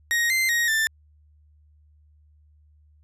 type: tone with pitch steps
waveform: 40% pulse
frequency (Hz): 1877 / 2079 / 1880 / 1775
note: A#6 / C7 / A#6 / A6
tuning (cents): +11 / -12 / +14 / +15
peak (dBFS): -19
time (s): 0.11-0.87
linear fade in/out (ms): 0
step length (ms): 190
effects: added 75 Hz sine -54 dBFS peak until 3.03 s + resampled to 32000 Hz